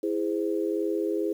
sine chord, E augmented, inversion none, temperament just, 329.6 / 412 / 515 Hz, E4 / G#4 / B#4, 0 / -14 / -28 cents, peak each -28 / -28 / -33 dBFS, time 0.03-1.33 s, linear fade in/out 5 ms, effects 9-bit

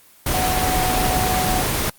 sine tone in noise, 740 Hz, F#5, in tune, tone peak -21 dBFS, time 0.34-1.62 s, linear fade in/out 5 ms, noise pink, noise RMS -20 dBFS, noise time 0.26-1.9 s, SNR -4 dB, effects white hiss -50 dBFS RMS until 1.98 s + Opus 24 kbps

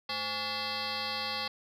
sine tone with frequency modulation, 2649 Hz, E7, 8 cents sharp, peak -30 dBFS, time 0.09-1.48 s, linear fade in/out 5 ms, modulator 304 Hz, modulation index 7, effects tanh soft clip ceiling -29 dBFS

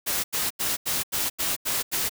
white noise bursts, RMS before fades -26 dBFS, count 8, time 0.06-2.095 s, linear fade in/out 20 ms, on 180 ms, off 85 ms, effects none

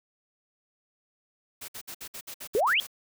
white noise bursts, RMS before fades -40 dBFS, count 10, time 1.61-2.871 s, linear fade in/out 10 ms, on 73 ms, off 59 ms
sine exponential sweep, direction up, 379.5 to 3400 Hz, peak -21 dBFS, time 2.55-2.8 s, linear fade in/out 0 ms
effects none

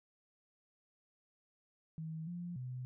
sine tone with pitch steps, 159.8 / 174.7 / 126.6 Hz, D#3 / F3 / B2, +47 / +1 / +43 cents, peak -40 dBFS, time 1.98-2.85 s, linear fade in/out 0 ms, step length 290 ms, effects none

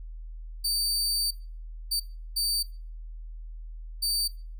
sawtooth tone bursts at uneven times, 4610 Hz, D8, 33 cents flat, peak -22 dBFS, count 4, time 0.64-1.31 / 1.91-2 / 2.36-2.63 / 4.02-4.28 s, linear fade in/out 10 ms, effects noise-tail reverb RT60 0.4 s tail -21 dB re dry + added 40 Hz sine -37 dBFS peak until 4.59 s

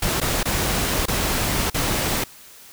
pink noise with dropouts, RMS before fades -22 dBFS, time 0.02-2.24 s, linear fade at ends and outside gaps 5 ms, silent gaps 0.203-0.213 / 0.431-0.454 / 1.058-1.081 / 1.7-1.743 s, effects white hiss -45 dBFS RMS until 2.72 s

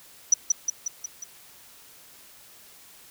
sine tone with echo, 5920 Hz, F#8, in tune, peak -12 dBFS, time 0.32-0.34 s, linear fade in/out 5 ms, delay 180 ms, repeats 5, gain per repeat -4 dB, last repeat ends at 1.24 s, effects white hiss -51 dBFS RMS until 3.1 s

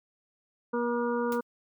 harmonic tone, 239 Hz, A#3, 43 cents sharp, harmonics 1 / 2 / 4 / 5 / 6, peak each -31 / -29 / -35 / -39 / -39 dBFS, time 0.73-1.41 s, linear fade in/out 10 ms
white noise with exponential decay, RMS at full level -39 dBFS, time 1.32-1.43 s, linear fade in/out 1 ms, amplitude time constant 22 ms
effects none

